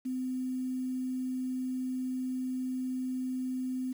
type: tone with quantisation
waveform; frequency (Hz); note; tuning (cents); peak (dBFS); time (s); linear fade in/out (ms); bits
sine; 256.3; C4; -36; -31; 0.05-3.93; 10; 9
effects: none